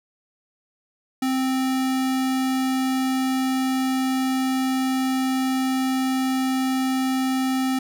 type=tone; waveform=square; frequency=261.6 Hz; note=C4; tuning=in tune; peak=-21 dBFS; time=1.22-7.79 s; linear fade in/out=5 ms; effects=none